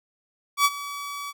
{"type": "tone with ADSR envelope", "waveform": "sawtooth", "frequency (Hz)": 1142, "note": "D6", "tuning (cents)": -49, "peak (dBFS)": -11, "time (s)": [0.57, 1.33], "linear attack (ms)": 79, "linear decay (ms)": 43, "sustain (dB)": -17, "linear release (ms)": 37, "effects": []}